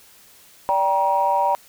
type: tone cluster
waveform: sine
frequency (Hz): 582 / 784 / 949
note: D5 / G5 / A#5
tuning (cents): -16 / 0 / +31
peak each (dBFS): -23 / -21 / -18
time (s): 0.69-1.55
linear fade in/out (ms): 0
effects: tanh soft clip ceiling -8 dBFS + white hiss -50 dBFS RMS until 1.68 s